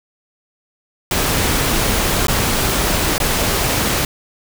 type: noise with dropouts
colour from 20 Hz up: pink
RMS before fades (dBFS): -17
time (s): 1.11-4.05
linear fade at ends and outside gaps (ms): 2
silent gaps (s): 2.27-2.282 / 3.181-3.201
effects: none